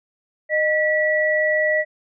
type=tone pair together; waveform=sine; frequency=616 / 1945 Hz; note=D#5 / B6; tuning=-17 / -27 cents; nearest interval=octave + minor sixth; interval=1990 cents; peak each=-19 dBFS; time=0.49-1.85 s; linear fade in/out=50 ms; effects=none